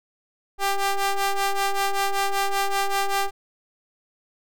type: ring-modulated tone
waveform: sawtooth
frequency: 395.4 Hz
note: G4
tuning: 15 cents sharp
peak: -14 dBFS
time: 0.58-3.31 s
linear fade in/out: 50 ms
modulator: 398 Hz
effects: none